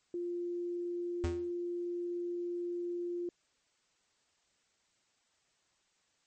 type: tone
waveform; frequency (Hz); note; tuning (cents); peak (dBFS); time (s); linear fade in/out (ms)
sine; 349.2; F4; 0; -34; 0.14-3.29; 2
type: tone with exponential decay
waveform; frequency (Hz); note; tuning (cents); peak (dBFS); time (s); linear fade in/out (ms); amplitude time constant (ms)
square; 84.2; E2; +37; -29; 1.24-1.51; 0; 58
effects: white hiss -74 dBFS RMS until 6.26 s + MP3 32 kbps